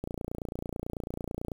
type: click train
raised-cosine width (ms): 2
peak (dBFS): -21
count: 44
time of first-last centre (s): 0.04-1.518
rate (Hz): 29.1
effects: 8-bit